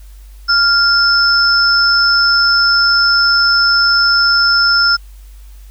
sine tone pair together, 1396.9 / 5259 Hz, F6 / E8, 0 / -5 cents, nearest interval octave + major seventh, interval 2295 cents, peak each -11 dBFS, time 0.48-4.97 s, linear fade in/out 20 ms, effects added 49 Hz sine -33 dBFS peak until 5.7 s + white hiss -50 dBFS RMS until 5.7 s

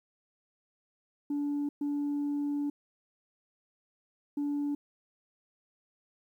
sine tone bursts at uneven times, 288.8 Hz, D4, 29 cents flat, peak -27 dBFS, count 3, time 1.3-1.69 / 1.81-2.7 / 4.37-4.75 s, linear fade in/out 5 ms, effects tanh soft clip ceiling -27 dBFS + 11-bit

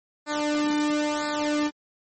sawtooth tone with flanger, 298 Hz, D4, 25 cents sharp, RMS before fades -25 dBFS, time 0.26-1.71 s, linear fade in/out 50 ms, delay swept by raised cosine 0.33 to 1.53 ms, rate 1 Hz, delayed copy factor -0.8, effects MP3 32 kbps

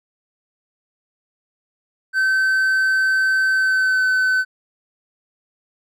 triangle tone with pitch glide, 1539 to 1517.8 Hz, G6 to F#6, -32 to +44 cents, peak -13 dBFS, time 2.13-4.45 s, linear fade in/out 50 ms, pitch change -24 cents, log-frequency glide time 3.51-4.05 s, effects none

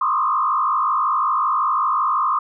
sine tone with frequency modulation, 1143 Hz, D6, 47 cents flat, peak -16 dBFS, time 0.01-2.39 s, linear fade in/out 5 ms, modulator 52.7 Hz, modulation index 2.3, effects none

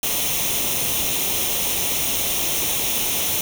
white noise with comb filter, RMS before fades -22 dBFS, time 0.03-3.41 s, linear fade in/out 2 ms, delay 0.32 ms, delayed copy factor +0.65, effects none

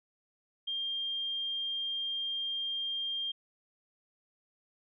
sine tone, 3200 Hz, G7, 35 cents sharp, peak -32 dBFS, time 0.67-3.32 s, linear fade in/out 10 ms, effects none

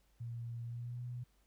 sine tone with pitch glide, 117.5 to 122.56 Hz, A#2 to B2, +14 to -13 cents, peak -40 dBFS, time 0.2-1.24 s, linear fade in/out 10 ms, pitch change +73 cents, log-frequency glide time 0.64-1.02 s, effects added 50 Hz sine -70 dBFS peak until 1.46 s + pink hiss -75 dBFS RMS until 1.46 s

